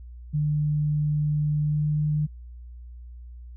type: tone with pitch glide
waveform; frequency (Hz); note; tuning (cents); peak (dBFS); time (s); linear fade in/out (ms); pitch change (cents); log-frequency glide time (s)
sine; 150 to 150.96; D3 to D3; +37 to +48; -21; 0.33-2.27; 20; +11; 1.63-1.95
effects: added 60 Hz sine -39 dBFS peak until 3.56 s